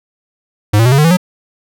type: tone with pitch steps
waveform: square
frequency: 104.4 / 114.51 / 125.6 / 137.76 / 151.09 / 165.72 / 181.77 Hz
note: G#2 / A#2 / B2 / C#3 / D3 / E3 / F#3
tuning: +10 / -30 / +30 / -10 / +49 / +9 / -30 cents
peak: -7 dBFS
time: 0.73-1.171 s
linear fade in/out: 10 ms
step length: 63 ms
effects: none